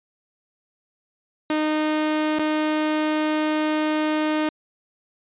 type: tone with dropouts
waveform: sawtooth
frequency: 307.6 Hz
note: D#4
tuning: 20 cents flat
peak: -16 dBFS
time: 1.5-4.49 s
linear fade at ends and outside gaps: 2 ms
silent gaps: 2.387-2.393 s
effects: resampled to 8000 Hz